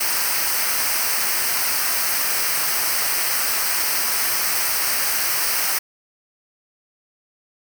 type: noise with comb filter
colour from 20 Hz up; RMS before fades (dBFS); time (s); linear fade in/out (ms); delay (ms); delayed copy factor
white; -21; 0-5.79; 10; 0.28; -0.7
effects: none